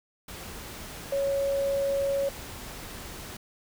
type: tone in noise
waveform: sine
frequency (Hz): 554.4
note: C#5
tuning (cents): 0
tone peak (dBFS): -24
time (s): 1.12-2.29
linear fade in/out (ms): 5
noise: pink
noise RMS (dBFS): -41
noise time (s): 0.28-3.37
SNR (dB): +14
effects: none